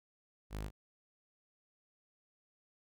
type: tone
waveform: sawtooth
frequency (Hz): 51.91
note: G#1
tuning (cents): 0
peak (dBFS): -35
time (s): 0.5-0.71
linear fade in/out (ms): 50
effects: none